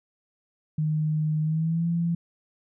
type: tone with pitch glide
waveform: sine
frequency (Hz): 154.3 to 169.24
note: D#3 to E3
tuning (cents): -14 to +46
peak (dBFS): -22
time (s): 0.78-2.15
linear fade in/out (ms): 5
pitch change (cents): +160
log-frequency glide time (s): 1.42-1.87
effects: none